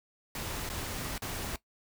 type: noise with dropouts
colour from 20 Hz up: pink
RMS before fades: -37 dBFS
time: 0.35-1.56 s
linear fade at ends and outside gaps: 2 ms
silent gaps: 0.692-0.699 / 1.18-1.22 s
effects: noise-tail reverb RT60 0.1 s tail -17 dB re dry